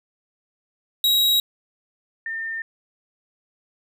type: tone pair in turn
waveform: 45% pulse / sine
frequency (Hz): 3832 / 1808.5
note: A#7 / A6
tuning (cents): +47 / +47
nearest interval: octave + minor second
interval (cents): 1300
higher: first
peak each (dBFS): -16 / -26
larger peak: first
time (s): 1.04-1.4 / 2.26-2.62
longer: neither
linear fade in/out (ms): 2
effects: none